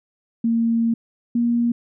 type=tone pair in turn; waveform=sine; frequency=230 / 236.6 Hz; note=A#3 / A#3; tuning=-23 / +26 cents; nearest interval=unison; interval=49 cents; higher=second; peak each=-16 dBFS; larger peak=neither; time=0.44-0.94 / 1.35-1.72 s; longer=first; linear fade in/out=5 ms; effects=none

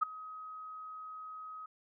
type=tone with ADSR envelope; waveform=sine; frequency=1265 Hz; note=D#6; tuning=28 cents sharp; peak=-23 dBFS; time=0.01-1.66 s; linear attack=19 ms; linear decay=8 ms; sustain=-20 dB; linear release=5 ms; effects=none

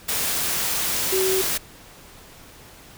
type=tone in noise; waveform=sine; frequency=378.8 Hz; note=F#4; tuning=41 cents sharp; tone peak=-20 dBFS; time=1.12-1.42 s; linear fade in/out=10 ms; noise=white; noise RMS=-24 dBFS; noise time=0.08-1.58 s; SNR=+1 dB; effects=pink hiss -46 dBFS RMS until 2.97 s

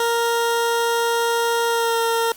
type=tone with pitch glide; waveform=20% pulse; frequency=466.2 to 459.8 Hz; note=A#4 to A#4; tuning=0 to -24 cents; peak=-13 dBFS; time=0-2.32 s; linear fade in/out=2 ms; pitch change=-24 cents; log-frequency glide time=1.67-1.98 s; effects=white hiss -43 dBFS RMS until 2.36 s + Opus 48 kbps

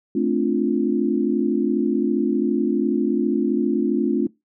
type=chord; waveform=sine; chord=D minor seventh; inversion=second; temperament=equal with one note detuned; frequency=218.9 / 261.6 / 293.7 / 349.2 Hz; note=A3 / C4 / D4 / F4; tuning=-9 / 0 / 0 / 0 cents; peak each=-23 dBFS; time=0.15-4.27 s; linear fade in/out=5 ms; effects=noise-tail reverb RT60 0.2 s tail -22 dB re dry

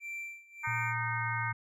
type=tone with tremolo; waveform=triangle; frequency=2349 Hz; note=D7; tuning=in tune; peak=-35 dBFS; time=0-0.95 s; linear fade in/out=50 ms; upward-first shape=sine; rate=1.6 Hz; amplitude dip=90%
type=harmonic tone; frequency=307.8 Hz; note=D#4; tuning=19 cents flat; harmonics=3 / 4 / 5 / 6 / 7; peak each=-37 / -39 / -37 / -42 / -37 dBFS; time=0.63-1.53 s; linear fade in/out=20 ms
type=tone with pitch glide; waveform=sine; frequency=117 to 115.66 Hz; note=A#2 to A#2; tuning=+7 to -13 cents; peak=-36 dBFS; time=0.67-1.53 s; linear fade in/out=5 ms; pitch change=-20 cents; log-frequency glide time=0.89-1.29 s
effects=none

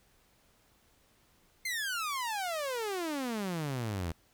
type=exponential sweep; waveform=sawtooth; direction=down; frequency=2127 to 79.5 Hz; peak=-29 dBFS; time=1.65-4.12 s; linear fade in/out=5 ms; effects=pink hiss -67 dBFS RMS until 4.33 s

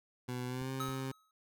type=tone with pitch glide; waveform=20% pulse; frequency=124.7 to 132.88 Hz; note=B2 to C3; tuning=+17 to +27 cents; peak=-32 dBFS; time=0.28-1.12 s; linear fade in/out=10 ms; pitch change=+110 cents; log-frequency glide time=0.47-0.71 s
type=clicks; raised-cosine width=5 ms; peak=-39 dBFS; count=2; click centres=0.616 / 0.889 s
type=tone with exponential decay; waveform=square; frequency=1279 Hz; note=D#6; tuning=47 cents sharp; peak=-36 dBFS; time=0.8-1.31 s; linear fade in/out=2 ms; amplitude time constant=110 ms
effects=none

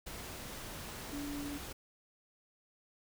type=tone in noise; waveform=sine; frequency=287.8 Hz; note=D4; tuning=35 cents flat; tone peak=-39 dBFS; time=1.12-1.58 s; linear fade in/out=10 ms; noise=pink; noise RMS=-45 dBFS; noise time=0.06-1.73 s; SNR=+3 dB; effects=none

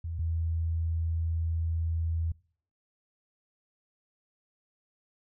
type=tone pair in turn; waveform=sine; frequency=83 / 82.19 Hz; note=E2 / E2; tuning=+12 / -5 cents; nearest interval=unison; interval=17 cents; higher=first; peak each=-32 / -27 dBFS; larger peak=second; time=0.04-0.19 / 0.19-2.32 s; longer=second; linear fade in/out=5 ms; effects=noise-tail reverb RT60 0.5 s tail -23 dB re dry

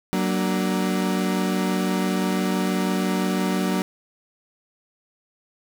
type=chord; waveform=35% pulse; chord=Gb augmented; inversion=none; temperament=equal with one note detuned; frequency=187.15 / 233.1 / 293.7 Hz; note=Gb3 / Bb3 / D4; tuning=+20 / 0 / 0 cents; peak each=-21 / -26 / -26 dBFS; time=0.13-3.82 s; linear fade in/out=0 ms; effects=none

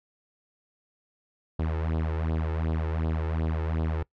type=tone with flanger; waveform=sawtooth; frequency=80 Hz; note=D#2; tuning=49 cents sharp; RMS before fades=-28 dBFS; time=1.59-4.03 s; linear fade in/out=5 ms; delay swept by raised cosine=0.22 to 2.32 ms; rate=2.7 Hz; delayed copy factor=+0.75; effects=noise-tail reverb RT60 0.1 s tail -23 dB re dry + low-pass 2000 Hz 12 dB/octave

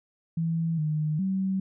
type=tone with pitch steps; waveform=sine; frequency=164.6 / 153.2 / 191 Hz; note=E3 / D#3 / G3; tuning=-2 / -27 / -45 cents; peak=-24 dBFS; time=0.37-1.6 s; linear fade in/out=5 ms; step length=410 ms; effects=none

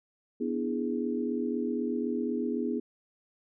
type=chord; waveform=sine; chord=E dominant seventh; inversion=second; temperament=equal with one note detuned; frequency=245.7 / 293.7 / 329.6 / 415.3 Hz; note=B3 / D4 / E4 / G#4; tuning=-9 / 0 / 0 / 0 cents; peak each=-31 / -36 / -35 / -34 dBFS; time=0.4-2.8 s; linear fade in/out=10 ms; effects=none

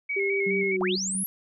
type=tone with vibrato; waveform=sine; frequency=2217 Hz; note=C#7; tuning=in tune; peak=-26 dBFS; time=0.09-0.77 s; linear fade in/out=10 ms; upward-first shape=square; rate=4.8 Hz; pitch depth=37 cents each way
type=tone with pitch glide; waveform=sine; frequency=394.5 to 366 Hz; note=G4 to F#4; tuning=+11 to -19 cents; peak=-25 dBFS; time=0.16-0.96 s; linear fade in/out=10 ms; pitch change=-130 cents; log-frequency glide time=0.65-0.81 s
type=tone with tremolo; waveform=sine; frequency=191.3 Hz; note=G3; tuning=42 cents flat; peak=-29 dBFS; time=0.46-1.24 s; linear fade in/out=10 ms; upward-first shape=square; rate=2.9 Hz; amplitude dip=40%
type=linear sweep; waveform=sine; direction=up; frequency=622.3 to 11710 Hz; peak=-27 dBFS; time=0.81-1.26 s; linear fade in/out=0 ms
effects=none

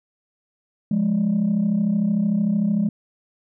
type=tone pair together; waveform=sine; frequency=175.8 / 209.1 Hz; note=F3 / G#3; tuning=+12 / +12 cents; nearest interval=minor third; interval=300 cents; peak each=-21 / -17 dBFS; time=0.91-2.89 s; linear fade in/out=5 ms; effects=tanh soft clip ceiling -14 dBFS

